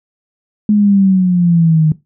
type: exponential sweep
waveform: sine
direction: down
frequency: 212.3 to 153.4 Hz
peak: -7 dBFS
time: 0.69-1.92 s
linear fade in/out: 2 ms
effects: noise-tail reverb RT60 0.2 s tail -18 dB re dry